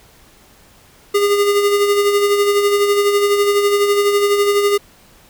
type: tone with tremolo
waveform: square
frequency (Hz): 406.9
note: G#4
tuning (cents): -35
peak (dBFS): -11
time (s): 1.14-4.78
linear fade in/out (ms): 10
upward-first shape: sine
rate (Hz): 12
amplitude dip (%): 45
effects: pink hiss -48 dBFS RMS until 5.29 s